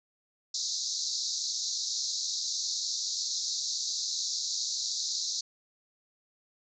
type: band-pass noise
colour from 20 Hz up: pink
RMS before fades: -33 dBFS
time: 0.54-5.41 s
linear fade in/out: 5 ms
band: 3900 to 6900 Hz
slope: 96 dB/octave
effects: none